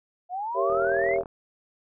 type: exponential sweep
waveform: sine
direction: up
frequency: 700 to 2217 Hz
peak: -28 dBFS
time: 0.29-1.18 s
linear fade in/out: 50 ms
type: chord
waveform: sine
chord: G diminished seventh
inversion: none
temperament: equal with one note detuned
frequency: 392 / 466.2 / 554.4 / 674.3 Hz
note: G4 / Bb4 / Db5 / Fb5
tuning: 0 / 0 / 0 / +39 cents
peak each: -27 / -31 / -27 / -26 dBFS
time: 0.54-1.24 s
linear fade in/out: 50 ms
type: click train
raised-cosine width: 1 ms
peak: -25 dBFS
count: 24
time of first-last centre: 0.7-1.258 s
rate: 41.2 Hz
effects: none